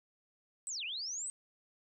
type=linear two-way sweep; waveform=sine; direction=down then up; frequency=8380 to 2349 to 8380 Hz; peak=-37 dBFS; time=0.67-1.3 s; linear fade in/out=0 ms; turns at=0.84 s; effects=none